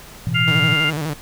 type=chord; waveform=sine; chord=A suspended second; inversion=none; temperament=equal; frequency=110 / 123.47 / 164.81 Hz; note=A2 / B2 / E3; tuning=0 / 0 / 0 cents; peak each=-25 / -22 / -23 dBFS; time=0.27-0.74 s; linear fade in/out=0 ms
type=harmonic tone; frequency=700 Hz; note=F5; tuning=4 cents sharp; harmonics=2 / 3 / 4; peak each=-22 / -20 / -19 dBFS; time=0.34-0.91 s; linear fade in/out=20 ms
type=tone with vibrato; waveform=sawtooth; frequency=153.1 Hz; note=D#3; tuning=28 cents flat; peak=-18 dBFS; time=0.47-1.14 s; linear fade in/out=10 ms; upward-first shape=square; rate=12 Hz; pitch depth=80 cents each way
effects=pink hiss -40 dBFS RMS until 1.21 s